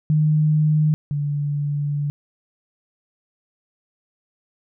sine tone pair in turn, 153.1 / 145.13 Hz, D#3 / D3, -28 / -20 cents, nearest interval minor second, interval 92 cents, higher first, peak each -14 / -20 dBFS, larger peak first, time 0.1-0.94 / 1.11-2.1 s, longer second, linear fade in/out 0 ms, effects none

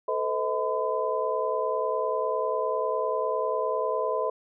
sine tone cluster, 439 / 509 / 636 / 1012 Hz, A4 / C5 / D#5 / B5, -4 / -48 / +38 / +42 cents, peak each -30 dBFS, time 0.08-4.3 s, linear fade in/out 5 ms, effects none

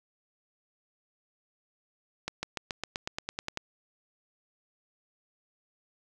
accelerating click train, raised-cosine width 0.2 ms, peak -15 dBFS, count 12, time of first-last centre 2.28-3.574 s, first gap 150 ms, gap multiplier 0.95, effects none

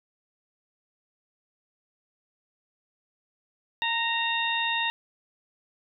harmonic tone with a mistuned harmonic, 921 Hz, A#5, 21 cents flat, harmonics 1 / 2 / 3 / 4, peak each -30 / -30 / -30 / -30 dBFS, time 3.82-4.9 s, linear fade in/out 0 ms, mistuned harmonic 2, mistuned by +17 cents, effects none

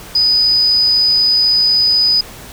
sine tone, 4978 Hz, D#8, in tune, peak -9 dBFS, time 0.15-2.21 s, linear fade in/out 5 ms, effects pink hiss -34 dBFS RMS until 2.52 s

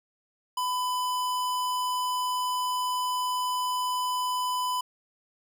square tone, 1001 Hz, B5, 23 cents sharp, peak -27 dBFS, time 0.57-4.81 s, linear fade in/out 5 ms, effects none

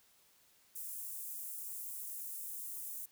white high-pass noise, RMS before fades -44 dBFS, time 0.75-3.06 s, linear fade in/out 10 ms, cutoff 8300 Hz, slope 24 dB/octave, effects white hiss -68 dBFS RMS until 3.11 s

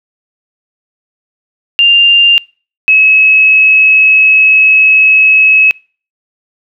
sine tone pair in turn, 2794 / 2573 Hz, F7 / E7, 0 / -43 cents, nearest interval minor second, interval 143 cents, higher first, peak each -3 dBFS, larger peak neither, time 1.79-2.38 / 2.88-5.71 s, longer second, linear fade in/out 0 ms, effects noise-tail reverb RT60 0.4 s tail -26 dB re dry

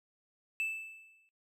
triangle tone with exponential decay, 2637 Hz, E7, in tune, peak -28 dBFS, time 0.6-1.29 s, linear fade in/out 0 ms, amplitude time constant 150 ms, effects noise-tail reverb RT60 0.1 s tail -19 dB re dry

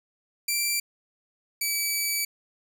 10% pulse tone pair in turn, 2349 / 2297 Hz, D7 / D7, 0 / -39 cents, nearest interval unison, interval 39 cents, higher first, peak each -15 / -16 dBFS, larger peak first, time 0.48-0.8 / 1.61-2.25 s, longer second, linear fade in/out 5 ms, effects none

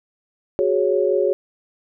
sine chord, F# suspended second, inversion none, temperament equal, 370 / 415.3 / 554.4 Hz, F#4 / G#4 / C#5, 0 / 0 / 0 cents, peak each -20 dBFS, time 0.59-1.33 s, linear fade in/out 0 ms, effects none

